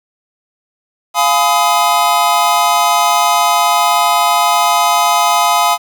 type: chord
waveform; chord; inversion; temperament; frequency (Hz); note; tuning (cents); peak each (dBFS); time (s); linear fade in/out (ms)
square; F half-diminished seventh; none; just; 698.5 / 838.1 / 1005.8 / 1257.2; F5 / Ab5 / Cb6 / Eb6; 0 / +16 / +31 / +18; -16; 1.14-5.78; 50
effects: 7-bit